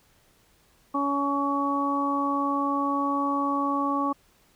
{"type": "harmonic tone", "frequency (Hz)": 281.3, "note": "C#4", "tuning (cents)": 26, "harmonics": [1, 2, 3, 4], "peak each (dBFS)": [-27, -34, -32, -26], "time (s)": [0.94, 4.13], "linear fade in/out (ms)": 10, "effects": ["pink hiss -62 dBFS RMS until 4.55 s"]}